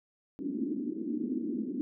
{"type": "band-pass noise", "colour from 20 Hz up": "pink", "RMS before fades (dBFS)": -34, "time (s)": [0.39, 1.81], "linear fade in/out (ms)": 0, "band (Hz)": [230, 330], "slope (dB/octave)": 48, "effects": []}